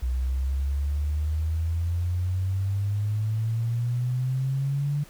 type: exponential sweep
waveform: sine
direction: up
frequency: 61.74 to 146.83 Hz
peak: -23 dBFS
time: 0.02-5.04 s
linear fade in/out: 10 ms
effects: pink hiss -51 dBFS RMS until 5.09 s

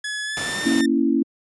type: tone with pitch glide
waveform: sawtooth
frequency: 1698 to 1809.4 Hz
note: G#6 to A6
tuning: +38 to +48 cents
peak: -22 dBFS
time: 0.04-0.86 s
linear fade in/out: 5 ms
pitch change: +110 cents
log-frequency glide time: 0.24-0.6 s
type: noise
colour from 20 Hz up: pink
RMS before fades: -29 dBFS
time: 0.37-0.81 s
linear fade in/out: 0 ms
type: chord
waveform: sine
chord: A# diminished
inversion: none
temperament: equal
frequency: 233.1 / 277.2 / 329.6 Hz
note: A#3 / C#4 / E4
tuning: 0 / 0 / 0 cents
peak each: -21 / -19 / -21 dBFS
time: 0.65-1.23 s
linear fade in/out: 10 ms
effects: high-pass 150 Hz 12 dB/octave + resampled to 24000 Hz

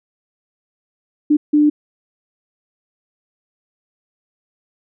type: tone bursts at uneven times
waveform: sine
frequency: 297.8 Hz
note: D4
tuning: 24 cents sharp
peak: -9 dBFS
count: 2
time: 1.3-1.37 / 1.53-1.7 s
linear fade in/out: 10 ms
effects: none

